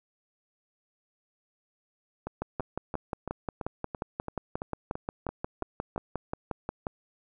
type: two click trains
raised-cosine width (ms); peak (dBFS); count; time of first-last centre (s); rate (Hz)
1; -20 / -17; 12 / 26; 2.27-5.961 / 2.42-6.868; 2.98 / 5.62
effects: none